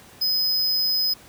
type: tone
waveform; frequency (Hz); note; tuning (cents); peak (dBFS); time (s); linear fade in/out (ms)
square; 5040; D#8; +21; -20; 0.21-1.14; 10
effects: pink hiss -48 dBFS RMS until 1.28 s + high-pass 60 Hz 12 dB/octave